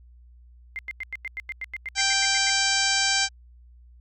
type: tone bursts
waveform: sine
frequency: 2093 Hz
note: C7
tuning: in tune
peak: -29 dBFS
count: 15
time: 0.76-2.497 s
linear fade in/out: 0 ms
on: 29 ms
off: 93 ms
type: harmonic tone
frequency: 784 Hz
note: G5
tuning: in tune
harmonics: 1 / 2 / 3 / 4 / 5 / 6 / 7 / 8 / 9 / 10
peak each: -31 / -27 / -29 / -30 / -31 / -28 / -29 / -30 / -33 / -33 dBFS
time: 1.95-3.29 s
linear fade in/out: 50 ms
effects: added 60 Hz sine -48 dBFS peak until 4 s